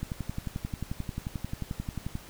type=click train; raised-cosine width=5 ms; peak=-20 dBFS; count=25; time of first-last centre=0.03-2.154 s; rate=11.3 Hz; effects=pink hiss -49 dBFS RMS until 2.29 s